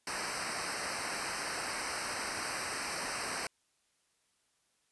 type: noise with comb filter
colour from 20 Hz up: pink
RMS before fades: -37 dBFS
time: 0.07-3.47 s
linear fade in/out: 2 ms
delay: 0.29 ms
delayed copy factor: -0.95
effects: white hiss -75 dBFS RMS until 4.91 s + resampled to 24000 Hz